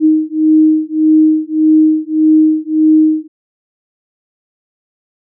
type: beating tone pair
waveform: sine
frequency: 311.1 / 312.8 Hz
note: D#4 / D#4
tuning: 0 / +9 cents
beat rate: 1.7 Hz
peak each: -10 dBFS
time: 0-3.28 s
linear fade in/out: 50 ms
effects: none